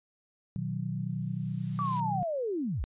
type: chord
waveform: sine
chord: B major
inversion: none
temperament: equal with one note detuned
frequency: 122.26 / 155.56 / 185 Hz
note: B2 / D#3 / F#3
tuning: -17 / 0 / 0 cents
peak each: -35 dBFS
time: 0.56-2.23 s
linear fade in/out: 0 ms
type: noise with exponential growth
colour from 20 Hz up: blue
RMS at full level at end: -39 dBFS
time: 0.89-2 s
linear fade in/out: 1 ms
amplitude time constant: 240 ms
type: linear sweep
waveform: sine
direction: down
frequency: 1174.7 to 40.17 Hz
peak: -29 dBFS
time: 1.79-2.84 s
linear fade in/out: 0 ms
effects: resampled to 8000 Hz